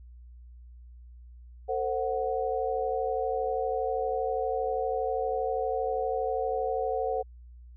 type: chord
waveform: sine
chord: F# diminished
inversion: first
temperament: equal with one note detuned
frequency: 450.8 / 523.3 / 740 Hz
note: A4 / C5 / F#5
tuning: +42 / 0 / 0 cents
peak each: -31 dBFS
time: 1.68-7.23 s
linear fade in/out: 20 ms
effects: added 60 Hz sine -46 dBFS peak until 7.76 s